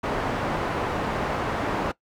white low-pass noise, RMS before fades -27 dBFS, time 0.03-1.92 s, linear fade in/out 10 ms, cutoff 1000 Hz, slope 12 dB/octave, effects noise-tail reverb RT60 0.1 s tail -19 dB re dry

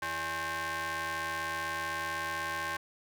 sawtooth ring-modulated tone, 246.9 Hz, B3, in tune, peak -26 dBFS, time 0.02-2.77 s, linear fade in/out 5 ms, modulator 1320 Hz, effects none

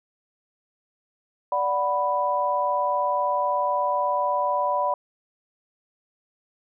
sine chord, B minor, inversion first, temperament equal with one note detuned, 583.9 / 740 / 987.8 Hz, D5 / F#5 / B5, -10 / 0 / 0 cents, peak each -26 / -28 / -23 dBFS, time 1.52-4.94 s, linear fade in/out 2 ms, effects none

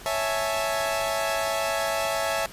sawtooth chord, A major seventh, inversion first, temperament equal, 554.4 / 659.3 / 830.6 / 880 Hz, C#5 / E5 / G#5 / A5, 0 / 0 / 0 / 0 cents, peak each -27 / -23 / -29 / -29 dBFS, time 0.06-2.46 s, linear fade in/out 0 ms, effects pink hiss -44 dBFS RMS until 2.52 s + resampled to 32000 Hz

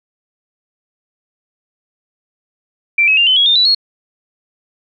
sine tone with pitch steps, 2349 / 2562 / 2793 / 3046 / 3322 / 3623 / 3951 / 4308 Hz, D7 / E7 / F7 / F#7 / G#7 / A7 / B7 / C8, 0 / -50 / -1 / +50 / 0 / +50 / 0 / +50 cents, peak -8 dBFS, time 2.98-3.748 s, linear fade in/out 5 ms, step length 96 ms, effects none

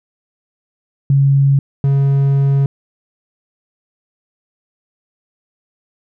sine / triangle tone pair in turn, 138.4 / 138.4 Hz, C#3 / C#3, -2 / -2 cents, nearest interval unison, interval 0 cents, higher neither, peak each -8 dBFS, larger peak neither, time 1.1-1.59 / 1.84-2.66 s, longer second, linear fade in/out 2 ms, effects none

